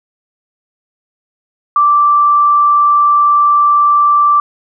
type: tone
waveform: sine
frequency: 1171 Hz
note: D6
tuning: 5 cents flat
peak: -6 dBFS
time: 1.76-4.4 s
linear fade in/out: 2 ms
effects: none